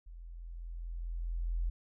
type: tone with level ramp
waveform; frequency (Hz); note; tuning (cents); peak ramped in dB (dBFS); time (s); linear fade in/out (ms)
sine; 42.31; E1; +46; -46 to -29; 0.06-1.7; 10
effects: none